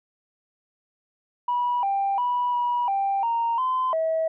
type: tone with pitch steps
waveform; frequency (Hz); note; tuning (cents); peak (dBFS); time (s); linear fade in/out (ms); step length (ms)
sine; 974 / 790 / 979 / 969 / 788 / 928 / 1027 / 645; B5 / G5 / B5 / B5 / G5 / A#5 / C6 / E5; -24 / +13 / -15 / -33 / +9 / -8 / -33 / -38; -20; 1.48-4.28; 5; 350
effects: tanh soft clip ceiling -17 dBFS